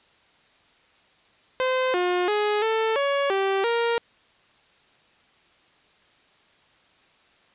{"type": "tone with pitch steps", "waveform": "sawtooth", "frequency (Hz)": [515, 358, 418.4, 444.3, 561, 389.1, 467.6], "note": ["C5", "F4", "G#4", "A4", "C#5", "G4", "A#4"], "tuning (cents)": [-28, 43, 13, 17, 21, -13, 5], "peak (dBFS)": -17, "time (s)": [1.6, 3.98], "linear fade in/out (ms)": 0, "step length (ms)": 340, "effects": ["white hiss -59 dBFS RMS until 7.54 s", "resampled to 8000 Hz"]}